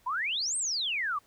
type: exponential two-way sweep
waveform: sine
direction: up then down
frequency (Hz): 932.3 to 8750 to 1106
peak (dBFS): -28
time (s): 0.06-1.19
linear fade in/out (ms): 10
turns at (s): 0.57
effects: pink hiss -64 dBFS RMS until 1.26 s